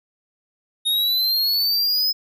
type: exponential sweep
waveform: square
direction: up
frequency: 3709 to 5120 Hz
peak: -18 dBFS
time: 0.85-2.13 s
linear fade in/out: 20 ms
effects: 10-bit